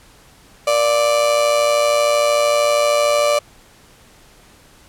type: tone with amplitude modulation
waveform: 35% pulse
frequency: 587.3 Hz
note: D5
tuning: in tune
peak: -9 dBFS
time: 0.67-3.39 s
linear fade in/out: 5 ms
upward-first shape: sine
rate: 113 Hz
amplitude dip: 55%
effects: pink hiss -48 dBFS RMS until 4.88 s + low-pass 12000 Hz 12 dB/octave